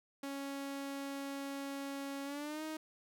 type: tone with pitch glide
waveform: sawtooth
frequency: 277.2 to 312.9 Hz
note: C#4 to D#4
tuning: 0 to +10 cents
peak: -36 dBFS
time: 0.23-2.77 s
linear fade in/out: 5 ms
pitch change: +210 cents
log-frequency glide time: 2.24-2.63 s
effects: none